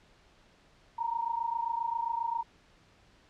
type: tone pair together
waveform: sine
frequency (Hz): 919 / 946.5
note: A#5 / A#5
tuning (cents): -25 / +26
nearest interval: minor second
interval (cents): 51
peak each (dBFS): -32 / -33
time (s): 0.98-2.43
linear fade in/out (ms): 10
effects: pink hiss -62 dBFS RMS until 3.29 s + low-pass 5000 Hz 12 dB/octave